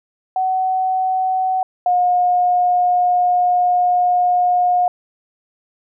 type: tone pair in turn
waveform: sine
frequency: 750 / 717.8 Hz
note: F#5 / F5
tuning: +23 / +47 cents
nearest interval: minor second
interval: 76 cents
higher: first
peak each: -15 / -12 dBFS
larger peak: second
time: 0.36-1.63 / 1.86-4.88 s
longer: second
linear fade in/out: 2 ms
effects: none